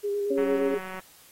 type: tone with vibrato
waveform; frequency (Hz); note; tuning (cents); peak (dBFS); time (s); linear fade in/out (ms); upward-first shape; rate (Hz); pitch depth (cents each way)
sine; 406.6; G#4; -37; -25; 0.03-0.79; 20; square; 8.8; 17
type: harmonic tone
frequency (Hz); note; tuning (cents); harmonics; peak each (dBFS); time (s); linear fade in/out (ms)
138.3; C#3; -4; 2 / 3 / 4; -28 / -33 / -29; 0.3-0.75; 10
type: click train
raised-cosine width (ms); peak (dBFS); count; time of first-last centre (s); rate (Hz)
0.5; -24; 116; 0.38-0.995; 187
effects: white hiss -54 dBFS RMS until 1.31 s + AAC 48 kbps